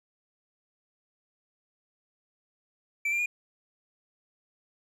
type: tone with pitch steps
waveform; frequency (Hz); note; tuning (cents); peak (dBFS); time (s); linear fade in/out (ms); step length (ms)
triangle; 2327 / 2380 / 2434; D7 / D7 / D#7; -17 / +22 / -39; -24; 3.05-3.26; 5; 70
effects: none